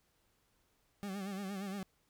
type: tone with vibrato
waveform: 40% pulse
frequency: 196 Hz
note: G3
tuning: in tune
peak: -38 dBFS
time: 1.03-1.83 s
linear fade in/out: 0 ms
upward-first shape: sine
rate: 8.6 Hz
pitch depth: 77 cents each way
effects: pink hiss -75 dBFS RMS until 2.09 s